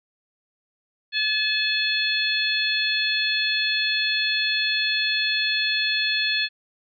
harmonic tone, 860 Hz, A5, 40 cents flat, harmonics 2 / 3 / 4 / 5, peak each -26 / -26 / -26 / -26 dBFS, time 1.12-6.49 s, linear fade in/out 50 ms, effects none

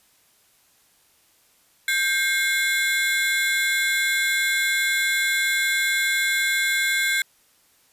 35% pulse ring-modulated tone, 1864.7 Hz, A#6, in tune, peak -15 dBFS, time 1.88-7.22 s, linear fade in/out 2 ms, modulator 284 Hz, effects white hiss -60 dBFS RMS until 7.92 s + resampled to 32000 Hz

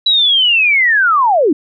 sine linear sweep, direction down, 3951 to 264.8 Hz, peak -8 dBFS, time 0.06-1.53 s, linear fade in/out 5 ms, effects none

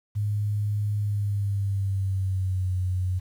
sine tone with pitch glide, 103.83 to 91.97 Hz, G#2 to F#2, 0 to -10 cents, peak -23 dBFS, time 0.15-3.2 s, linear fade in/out 20 ms, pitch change -210 cents, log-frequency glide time 0.98-2.76 s, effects 9-bit

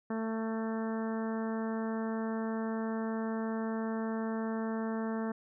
harmonic tone, 222.9 Hz, A3, 23 cents sharp, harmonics 1 / 2 / 3 / 4 / 5 / 6 / 7 / 8, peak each -33 / -39 / -43 / -45 / -47 / -49 / -50 / -51 dBFS, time 0.1-5.32 s, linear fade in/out 5 ms, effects none

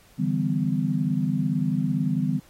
sine chord, E minor seventh, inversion third, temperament equal with one note detuned, 146.83 / 164.81 / 196 / 251.3 Hz, D3 / E3 / G3 / B3, 0 / 0 / 0 / +30 cents, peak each -27 dBFS, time 0.18-2.4 s, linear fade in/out 20 ms, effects pink hiss -56 dBFS RMS until 2.49 s + AAC 48 kbps

